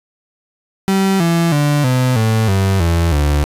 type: tone with pitch steps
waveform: 35% pulse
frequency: 193.2 / 168.19 / 146.42 / 127.46 / 110.96 / 96.6 / 84.1 / 73.21 Hz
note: G3 / E3 / D3 / C3 / A2 / G2 / E2 / D2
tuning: -25 / +35 / -5 / -45 / +15 / -25 / +35 / -5 cents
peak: -10 dBFS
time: 0.88-3.44 s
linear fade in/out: 0 ms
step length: 320 ms
effects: resampled to 32000 Hz + 7-bit